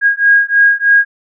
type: beating tone pair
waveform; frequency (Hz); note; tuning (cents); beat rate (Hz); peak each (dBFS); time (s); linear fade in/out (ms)
sine; 1634 / 1637.2; G#6 / G#6; -29 / -25; 3.2; -10; 0.01-1.05; 50
effects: none